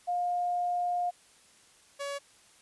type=tone pair in turn; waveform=sine / sawtooth; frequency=709 / 563.8 Hz; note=F5 / C#5; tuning=+26 / +29 cents; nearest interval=major third; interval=397 cents; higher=first; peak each=-27 / -30 dBFS; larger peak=first; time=0.07-1.11 / 1.99-2.19 s; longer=first; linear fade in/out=20 ms; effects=white hiss -60 dBFS RMS until 2.61 s + resampled to 24000 Hz